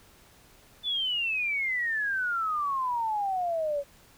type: exponential sweep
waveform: sine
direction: down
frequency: 3520 to 555 Hz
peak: -26 dBFS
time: 0.83-3.84 s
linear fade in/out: 50 ms
effects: pink hiss -57 dBFS RMS until 4.17 s